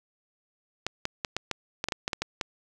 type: clicks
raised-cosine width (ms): 0.2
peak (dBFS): -11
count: 12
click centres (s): 0.866 / 1.054 / 1.248 / 1.366 / 1.513 / 1.841 / 1.886 / 1.922 / 2.079 / 2.132 / 2.22 / 2.412
effects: none